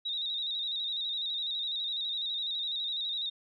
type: tone with vibrato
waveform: sine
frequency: 3761 Hz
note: A#7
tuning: 15 cents sharp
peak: -31 dBFS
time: 0.05-3.3 s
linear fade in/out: 10 ms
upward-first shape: square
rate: 12 Hz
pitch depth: 47 cents each way
effects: none